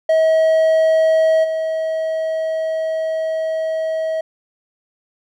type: tone with level steps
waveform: triangle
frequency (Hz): 640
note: D#5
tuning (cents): +49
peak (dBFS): -9 / -16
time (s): 0.09-4.21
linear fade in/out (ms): 5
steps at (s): 1.43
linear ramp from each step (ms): 20
effects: none